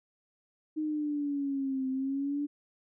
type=exponential two-way sweep; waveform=sine; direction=down then up; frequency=311.1 to 260.7 to 292.8 Hz; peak=-29 dBFS; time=0.76-2.47 s; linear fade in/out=20 ms; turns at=1.89 s; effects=none